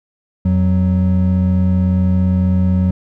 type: tone pair together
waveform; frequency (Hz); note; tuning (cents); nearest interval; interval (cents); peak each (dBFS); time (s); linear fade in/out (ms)
triangle; 87.31 / 185.24; F2 / F#3; 0 / +2; octave + minor second; 1302; -12; 0.45-2.91; 5
effects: none